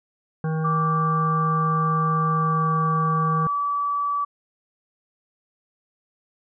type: harmonic tone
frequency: 158.5 Hz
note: D#3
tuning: 32 cents sharp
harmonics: 1 / 3 / 5 / 7 / 9 / 10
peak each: -22 / -32 / -36 / -39 / -41 / -42 dBFS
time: 0.44-3.47 s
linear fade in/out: 2 ms
type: tone with pitch glide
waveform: sine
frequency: 1165 to 1150.3 Hz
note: D6 to D6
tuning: -14 to -36 cents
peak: -21 dBFS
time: 0.64-4.25 s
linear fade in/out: 10 ms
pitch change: -22 cents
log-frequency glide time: 2.32-2.68 s
effects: none